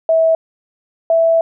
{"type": "tone pair in turn", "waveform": "sine", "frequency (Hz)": [650, 659.1], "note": ["E5", "E5"], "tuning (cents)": [-24, 0], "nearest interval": "unison", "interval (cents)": 24, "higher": "second", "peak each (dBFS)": -9, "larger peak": "neither", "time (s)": [[0.09, 0.35], [1.1, 1.41]], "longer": "second", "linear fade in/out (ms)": 2, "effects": []}